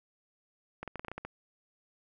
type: clicks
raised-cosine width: 0.5 ms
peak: -24 dBFS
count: 9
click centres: 0.83 / 0.877 / 0.957 / 0.995 / 1.048 / 1.083 / 1.116 / 1.18 / 1.25 s
effects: none